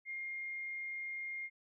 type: tone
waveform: sine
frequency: 2124 Hz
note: C7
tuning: 25 cents sharp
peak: -39 dBFS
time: 0.05-1.5 s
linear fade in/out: 50 ms
effects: none